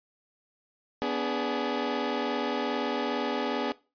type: chord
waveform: 20% pulse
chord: G# diminished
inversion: first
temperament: equal with one note detuned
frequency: 246.9 / 289.3 / 415.3 Hz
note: B3 / D4 / G#4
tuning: 0 / -26 / 0 cents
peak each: -27 dBFS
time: 1.02-3.72 s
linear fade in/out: 0 ms
effects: noise-tail reverb RT60 0.3 s tail -20 dB re dry + resampled to 11025 Hz